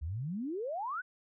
sine exponential sweep, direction up, 69.3 to 1560 Hz, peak -34 dBFS, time 0.01-1.02 s, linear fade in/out 20 ms, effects none

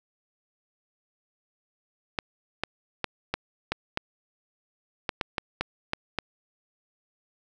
clicks, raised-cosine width 0.3 ms, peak -10 dBFS, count 12, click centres 2.188 / 2.636 / 3.043 / 3.34 / 3.72 / 3.974 / 5.092 / 5.212 / 5.382 / 5.61 / 5.934 / 6.187 s, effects none

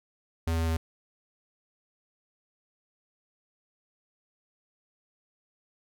square tone with pitch steps, 82.41 / 81.89 / 81.37 Hz, E2 / E2 / E2, 0 / -11 / -22 cents, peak -26 dBFS, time 0.47-0.77 s, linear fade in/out 5 ms, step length 100 ms, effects none

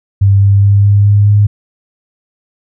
sine tone with pitch steps, 98.9 / 99.76 / 100.63 / 101.5 / 102.39 / 103.28 Hz, G2 / G2 / G2 / G#2 / G#2 / G#2, +16 / +31 / +46 / -39 / -24 / -9 cents, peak -4 dBFS, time 0.21-1.47 s, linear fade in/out 10 ms, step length 210 ms, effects none

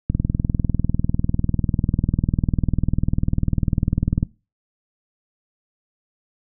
click train, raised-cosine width 5 ms, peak -6 dBFS, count 84, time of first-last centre 0.1-4.229 s, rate 20.1 Hz, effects noise-tail reverb RT60 0.3 s tail -21 dB re dry

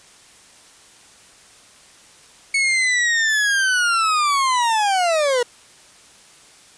40% pulse linear sweep, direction down, 2217 to 471.7 Hz, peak -15 dBFS, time 2.54-5.43 s, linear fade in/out 5 ms, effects white hiss -48 dBFS RMS until 6.77 s + resampled to 22050 Hz

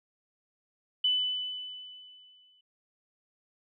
sine tone with exponential decay, 2998 Hz, F#7, 22 cents sharp, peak -22 dBFS, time 1.04-2.61 s, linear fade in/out 5 ms, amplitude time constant 340 ms, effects none

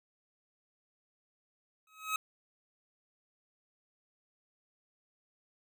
25% pulse tone with exponential growth, 1276 Hz, D#6, 43 cents sharp, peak -24 dBFS, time 1.87-2.16 s, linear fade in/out 2 ms, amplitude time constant 62 ms, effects none

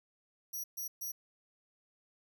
5% pulse tone bursts, 5790 Hz, F#8, 38 cents flat, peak -32 dBFS, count 3, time 0.53-1.12 s, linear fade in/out 10 ms, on 110 ms, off 130 ms, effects none

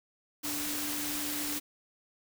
sine tone in noise, 294.8 Hz, D4, 7 cents sharp, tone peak -39 dBFS, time 0.43-1.6 s, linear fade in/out 20 ms, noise white, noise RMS -35 dBFS, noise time 0.43-1.6 s, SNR -7 dB, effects none

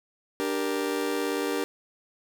40% pulse chord, G minor, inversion second, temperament just, 294 / 392 / 470.4 Hz, D4 / G4 / Bb4, +2 / 0 / +16 cents, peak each -30 dBFS, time 0.4-1.64 s, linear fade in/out 0 ms, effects 10-bit

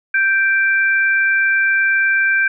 sine tone pair together, 1568 / 2349 Hz, G6 / D7, 0 / 0 cents, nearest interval perfect fifth, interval 700 cents, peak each -13 / -19 dBFS, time 0.14-2.48 s, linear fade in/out 5 ms, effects none

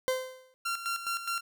40% pulse tone with exponential decay, 516 Hz, C5, 24 cents flat, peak -23 dBFS, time 0.08-0.54 s, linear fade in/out 0 ms, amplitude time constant 100 ms
sawtooth tone with tremolo, 1374 Hz, F6, 29 cents flat, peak -26 dBFS, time 0.65-1.41 s, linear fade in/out 10 ms, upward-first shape square, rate 4.8 Hz, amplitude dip 65%
effects none

